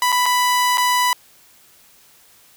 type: tone with dropouts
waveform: sawtooth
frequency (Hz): 990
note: B5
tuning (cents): +4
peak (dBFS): -11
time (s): 0.02-1.13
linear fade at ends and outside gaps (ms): 1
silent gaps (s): 0.12-0.125 / 0.258-0.262 / 0.773-0.78
effects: white hiss -51 dBFS RMS until 2.56 s